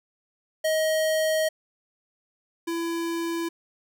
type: tone pair in turn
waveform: square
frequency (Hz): 630 / 335.1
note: D#5 / E4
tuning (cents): +21 / +29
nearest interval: major seventh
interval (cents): 1092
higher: first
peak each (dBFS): -22 / -27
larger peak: first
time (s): 0.64-1.49 / 2.67-3.49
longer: first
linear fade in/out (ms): 10
effects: none